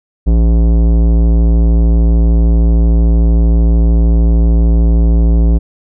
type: tone with tanh clipping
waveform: sine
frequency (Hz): 56.6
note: A1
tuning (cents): +50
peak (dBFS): -8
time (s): 0.26-5.59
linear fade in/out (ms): 20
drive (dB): 16
effects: none